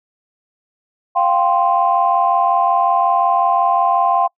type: chord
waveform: sine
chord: F suspended second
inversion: none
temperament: equal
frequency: 698.5 / 784 / 1046.5 Hz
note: F5 / G5 / C6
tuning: 0 / 0 / 0 cents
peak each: -16 dBFS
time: 1.15-4.28 s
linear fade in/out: 20 ms
effects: noise-tail reverb RT60 0.1 s tail -26 dB re dry + tanh soft clip ceiling -2 dBFS